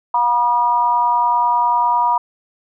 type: tone with amplitude modulation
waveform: sine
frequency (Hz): 963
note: B5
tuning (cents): -44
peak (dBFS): -9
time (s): 0.14-2.18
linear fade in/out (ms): 5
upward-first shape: sine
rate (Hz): 250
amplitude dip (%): 75
effects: none